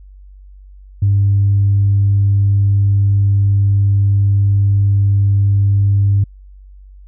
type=tone; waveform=sine; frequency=99.9 Hz; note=G2; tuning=33 cents sharp; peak=-8 dBFS; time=1.02-6.24 s; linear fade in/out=5 ms; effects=tanh soft clip ceiling -5 dBFS + added 48 Hz sine -36 dBFS peak until 7.07 s